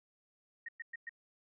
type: tone bursts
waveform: sine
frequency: 1864.7 Hz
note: A#6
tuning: in tune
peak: -40 dBFS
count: 4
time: 0.66-1.094 s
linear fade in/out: 5 ms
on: 26 ms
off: 110 ms
effects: none